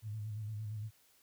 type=tone with vibrato; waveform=sine; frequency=107.1 Hz; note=A2; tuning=46 cents flat; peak=-38 dBFS; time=0.02-0.91 s; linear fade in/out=50 ms; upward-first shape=square; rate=8.7 Hz; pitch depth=45 cents each way; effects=white hiss -68 dBFS RMS until 1.22 s